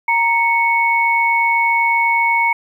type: tone pair together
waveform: sine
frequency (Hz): 932.3 / 2213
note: A#5 / C#7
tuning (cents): 0 / -3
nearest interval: octave + minor third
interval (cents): 1497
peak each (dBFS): -15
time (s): 0.08-2.53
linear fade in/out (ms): 5
effects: 8-bit